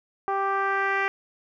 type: tone with low-pass filter sweep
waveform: 10% pulse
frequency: 392 Hz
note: G4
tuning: in tune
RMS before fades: -25 dBFS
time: 0.28-1.08 s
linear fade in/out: 0 ms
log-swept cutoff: 970 to 2200 Hz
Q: 2.1
effects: none